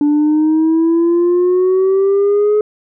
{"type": "exponential sweep", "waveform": "sine", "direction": "up", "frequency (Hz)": [291.2, 424.8], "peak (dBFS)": -7, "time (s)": [0.01, 2.61], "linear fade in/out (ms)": 2, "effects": ["tanh soft clip ceiling -8 dBFS"]}